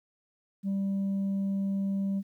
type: tone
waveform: sine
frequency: 196 Hz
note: G3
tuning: in tune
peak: -24 dBFS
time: 0.63-2.23 s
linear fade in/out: 50 ms
effects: tanh soft clip ceiling -26 dBFS + 11-bit